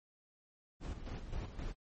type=noise with tremolo; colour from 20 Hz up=brown; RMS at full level=-40 dBFS; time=0.8-1.75 s; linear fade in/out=50 ms; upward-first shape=square; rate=3.8 Hz; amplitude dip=55%; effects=MP3 32 kbps